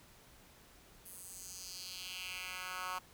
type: tone with high-pass filter sweep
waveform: 10% pulse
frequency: 183.7 Hz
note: F#3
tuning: 12 cents flat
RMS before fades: -45 dBFS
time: 1.05-2.99 s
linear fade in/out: 10 ms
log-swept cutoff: 11000 to 1100 Hz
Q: 2.3
effects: pink hiss -61 dBFS RMS until 3.13 s